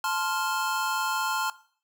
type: chord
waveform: square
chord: F major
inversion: first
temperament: just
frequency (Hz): 873.1 / 1047.7 / 1396.9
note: A5 / C6 / F6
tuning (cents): -14 / +2 / 0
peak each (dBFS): -31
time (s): 0.04-1.5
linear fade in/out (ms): 2
effects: noise-tail reverb RT60 0.5 s tail -18 dB re dry